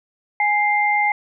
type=tone pair together; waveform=sine; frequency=830.4 / 2097 Hz; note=G#5 / C7; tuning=0 / +3 cents; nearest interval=octave + major third; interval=1603 cents; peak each=-18 dBFS; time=0.4-1.12 s; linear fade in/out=2 ms; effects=none